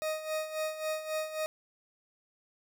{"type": "tone with tremolo", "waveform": "40% pulse", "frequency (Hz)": 624, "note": "D#5", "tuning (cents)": 5, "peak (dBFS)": -29, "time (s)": [0.02, 1.46], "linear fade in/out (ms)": 0, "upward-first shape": "sine", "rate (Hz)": 3.7, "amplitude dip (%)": 70, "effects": []}